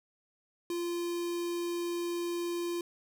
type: tone with notch filter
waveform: square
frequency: 345.5 Hz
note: F4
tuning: 19 cents flat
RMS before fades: -34 dBFS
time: 0.7-2.81 s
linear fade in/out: 2 ms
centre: 1500 Hz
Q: 1.1
effects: none